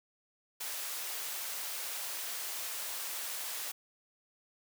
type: high-pass noise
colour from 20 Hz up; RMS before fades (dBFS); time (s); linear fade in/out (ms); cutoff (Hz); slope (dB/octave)
white; -39; 0.6-3.72; 10; 540; 12
effects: none